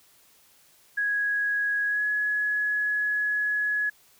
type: tone with pitch glide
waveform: sine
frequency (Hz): 1661.2 to 1688.3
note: G#6 to G#6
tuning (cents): 0 to +28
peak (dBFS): -23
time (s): 0.97-3.9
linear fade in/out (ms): 10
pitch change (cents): +28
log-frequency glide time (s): 1.87-2.04
effects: white hiss -59 dBFS RMS until 4.19 s